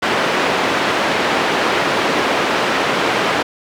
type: band-pass noise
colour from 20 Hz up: pink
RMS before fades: -17 dBFS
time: 0.02-3.43 s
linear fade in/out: 10 ms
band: 320 to 2900 Hz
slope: 12 dB/octave
effects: none